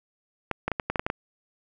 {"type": "clicks", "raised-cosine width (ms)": 0.5, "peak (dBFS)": -11, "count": 9, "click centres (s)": [0.513, 0.68, 0.717, 0.798, 0.9, 0.958, 0.995, 1.065, 1.101], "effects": []}